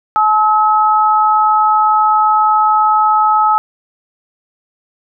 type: tone pair together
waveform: sine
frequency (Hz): 858 / 1285.5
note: A5 / E6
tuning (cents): -44 / -44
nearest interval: perfect fifth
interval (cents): 700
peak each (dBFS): -11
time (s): 0.16-3.58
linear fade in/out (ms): 0
effects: none

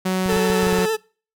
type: tone with pitch glide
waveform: sawtooth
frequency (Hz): 186.4 to 183.41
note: F#3 to F#3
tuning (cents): +13 to -15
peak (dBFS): -15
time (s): 0.05-0.86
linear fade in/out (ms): 10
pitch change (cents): -28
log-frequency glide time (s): 0.62-0.69
type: clicks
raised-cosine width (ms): 5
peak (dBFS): -19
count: 8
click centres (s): 0.26 / 0.327 / 0.365 / 0.501 / 0.631 / 0.669 / 0.728 / 0.787
type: tone with vibrato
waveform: 40% pulse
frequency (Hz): 440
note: A4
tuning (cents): 0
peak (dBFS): -18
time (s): 0.28-0.97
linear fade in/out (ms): 20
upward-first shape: sine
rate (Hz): 13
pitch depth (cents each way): 33
effects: noise-tail reverb RT60 0.4 s tail -24 dB re dry

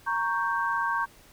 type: chord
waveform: sine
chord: G diminished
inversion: first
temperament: equal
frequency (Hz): 932.3 / 1108.7 / 1568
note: Bb5 / Db6 / G6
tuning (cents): 0 / 0 / 0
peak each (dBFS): -29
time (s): 0.06-1.06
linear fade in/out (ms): 20
effects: pink hiss -55 dBFS RMS until 1.32 s

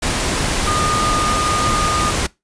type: tone in noise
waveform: sine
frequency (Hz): 1221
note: D#6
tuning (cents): -33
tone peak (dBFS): -18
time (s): 0.67-2.11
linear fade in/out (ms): 10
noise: pink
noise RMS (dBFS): -19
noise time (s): 0.02-2.27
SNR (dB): -2
effects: noise-tail reverb RT60 0.2 s tail -21 dB re dry + resampled to 22050 Hz

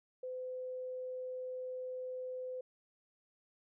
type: tone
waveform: sine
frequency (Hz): 509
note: C5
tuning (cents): -48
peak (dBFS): -39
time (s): 0.23-2.61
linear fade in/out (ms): 5
effects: none

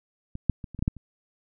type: clicks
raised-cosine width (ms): 5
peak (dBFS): -22 / -8 / -23 / -28 / -23 / -13 / -10 / -30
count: 8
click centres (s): 0.354 / 0.497 / 0.642 / 0.747 / 0.791 / 0.825 / 0.879 / 0.967
effects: none

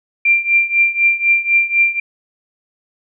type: tone with tremolo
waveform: sine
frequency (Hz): 2372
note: D7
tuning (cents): +17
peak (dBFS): -7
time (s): 0.25-2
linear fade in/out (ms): 5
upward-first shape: triangle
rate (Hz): 4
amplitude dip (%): 90
effects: none

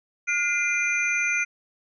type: tone cluster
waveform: sine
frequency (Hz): 1427 / 2065 / 2403 / 6160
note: F6 / C7 / D7 / G8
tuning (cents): +37 / -23 / +39 / -31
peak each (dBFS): -28 / -28 / -24 / -33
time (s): 0.27-1.45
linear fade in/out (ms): 20
effects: none

